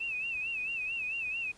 sine tone with vibrato, 2621 Hz, E7, 11 cents flat, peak -32 dBFS, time 0-1.52 s, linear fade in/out 10 ms, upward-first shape sine, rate 4.5 Hz, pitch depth 100 cents each way, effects pink hiss -58 dBFS RMS until 1.57 s + resampled to 22050 Hz

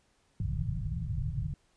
white low-pass noise, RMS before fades -33 dBFS, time 0.4-1.54 s, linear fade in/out 2 ms, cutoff 170 Hz, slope 96 dB/octave, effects pink hiss -70 dBFS RMS until 1.76 s + resampled to 22050 Hz

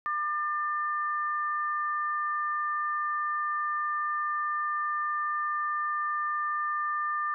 sine tone pair together, 1199.2 / 1788 Hz, D6 / A6, +36 / +27 cents, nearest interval perfect fifth, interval 691 cents, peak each -28 / -34 dBFS, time 0.06-7.34 s, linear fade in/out 0 ms, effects none

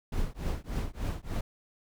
brown noise with tremolo, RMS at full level -29 dBFS, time 0.12-1.41 s, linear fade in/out 5 ms, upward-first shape triangle, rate 3.4 Hz, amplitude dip 100%, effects none

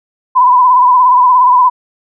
sine tone with vibrato, 1000 Hz, B5, 21 cents sharp, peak -4 dBFS, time 0.35-1.7 s, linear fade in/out 20 ms, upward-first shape sine, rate 17 Hz, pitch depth 49 cents each way, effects none

